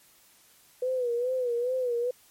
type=tone with vibrato; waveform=sine; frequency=493.9 Hz; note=B4; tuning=in tune; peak=-25 dBFS; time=0.82-2.11 s; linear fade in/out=5 ms; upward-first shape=sine; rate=2.4 Hz; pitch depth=82 cents each way; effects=white hiss -59 dBFS RMS until 2.3 s + MP3 64 kbps